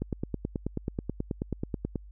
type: click train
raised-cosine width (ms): 3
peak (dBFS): -17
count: 19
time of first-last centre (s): 0.02-1.958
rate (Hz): 9.29
effects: added 50 Hz sine -45 dBFS peak until 2.11 s